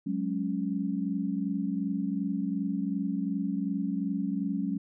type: chord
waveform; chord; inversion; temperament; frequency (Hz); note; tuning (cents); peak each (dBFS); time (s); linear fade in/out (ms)
sine; F# suspended second; none; equal; 185 / 207.7 / 277.2; F#3 / G#3 / C#4; 0 / 0 / 0; -32; 0.06-4.78; 10
effects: none